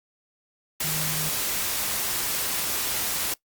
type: tone in noise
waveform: sine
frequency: 155.56 Hz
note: D#3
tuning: in tune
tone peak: -32 dBFS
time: 0.84-1.29 s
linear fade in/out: 5 ms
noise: white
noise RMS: -27 dBFS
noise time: 0.8-3.34 s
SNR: -8 dB
effects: noise-tail reverb RT60 0.1 s tail -21 dB re dry + Opus 48 kbps